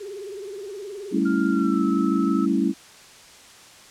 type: tone with vibrato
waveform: sine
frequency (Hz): 398.2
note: G4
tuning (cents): +27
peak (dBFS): -32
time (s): 0-1.19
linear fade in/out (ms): 10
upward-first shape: sine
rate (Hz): 19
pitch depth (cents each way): 110
type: chord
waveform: sine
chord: A dominant seventh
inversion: third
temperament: equal with one note detuned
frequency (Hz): 196 / 221.7 / 277.2 / 329.6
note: G3 / A3 / C#4 / E4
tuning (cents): 0 / +13 / 0 / 0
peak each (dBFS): -24 / -25 / -23 / -24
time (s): 1.11-2.74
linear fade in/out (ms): 50
type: tone with pitch glide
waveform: sine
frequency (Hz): 1396.9 to 1303.4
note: F6 to E6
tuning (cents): 0 to -20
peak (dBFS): -31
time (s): 1.25-2.46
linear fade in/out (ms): 10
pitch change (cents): -120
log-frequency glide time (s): 1.49-1.85
effects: white hiss -47 dBFS RMS until 3.9 s + low-pass 8000 Hz 12 dB/octave